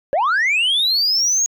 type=linear sweep; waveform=sine; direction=up; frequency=521 to 6680 Hz; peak=-12 dBFS; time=0.13-1.46 s; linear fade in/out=0 ms; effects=tanh soft clip ceiling -13 dBFS